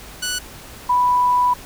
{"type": "tone pair in turn", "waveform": ["10% pulse", "sine"], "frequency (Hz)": [1480, 987.8], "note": ["F#6", "B5"], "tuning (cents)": [0, 0], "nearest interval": "perfect fifth", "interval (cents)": 700, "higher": "first", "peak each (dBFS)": -13, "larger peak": "neither", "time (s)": [[0.22, 0.39], [0.89, 1.54]], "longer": "second", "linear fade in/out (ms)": 10, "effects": ["added 50 Hz sine -47 dBFS peak until 1.65 s", "pink hiss -39 dBFS RMS until 1.65 s"]}